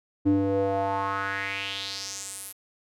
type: tone with band-pass filter sweep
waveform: square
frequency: 98 Hz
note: G2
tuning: in tune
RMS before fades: -28 dBFS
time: 0.25-2.53 s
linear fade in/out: 20 ms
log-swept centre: 280 to 12000 Hz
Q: 3.6
effects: none